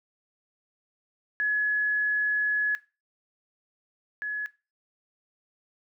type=tone pair in turn; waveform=sine; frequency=1695 / 1695 Hz; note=G#6 / G#6; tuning=+35 / +35 cents; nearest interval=unison; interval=0 cents; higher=neither; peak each=-23 / -29 dBFS; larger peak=first; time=1.4-2.75 / 4.22-4.46 s; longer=first; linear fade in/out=0 ms; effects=noise-tail reverb RT60 0.3 s tail -19 dB re dry